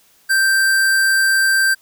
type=tone; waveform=square; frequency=1568 Hz; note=G6; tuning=in tune; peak=-13 dBFS; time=0.29-1.75 s; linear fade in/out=20 ms; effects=white hiss -54 dBFS RMS until 1.81 s